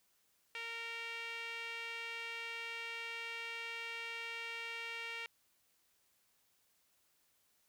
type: tone with band-pass filter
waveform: sawtooth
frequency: 461.8 Hz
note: A#4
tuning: 16 cents flat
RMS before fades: -44 dBFS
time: 0.55-5.26 s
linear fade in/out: 0 ms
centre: 2500 Hz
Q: 3.1
effects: white hiss -75 dBFS RMS until 7.68 s